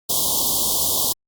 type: band-stop noise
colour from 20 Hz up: white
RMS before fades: -20 dBFS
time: 0.09-1.13 s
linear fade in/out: 10 ms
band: 1100 to 3100 Hz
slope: 96 dB/octave
effects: Opus 48 kbps